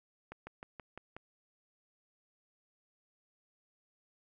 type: slowing click train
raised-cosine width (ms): 0.5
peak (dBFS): -30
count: 6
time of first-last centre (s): 0.32-1.166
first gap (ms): 150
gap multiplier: 1.06
effects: none